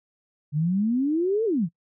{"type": "exponential two-way sweep", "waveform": "sine", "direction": "up then down", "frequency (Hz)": [142.3, 466.2, 147.6], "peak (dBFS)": -20, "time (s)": [0.52, 1.69], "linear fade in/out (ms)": 50, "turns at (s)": 1.45, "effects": ["noise-tail reverb RT60 0.1 s tail -22 dB re dry"]}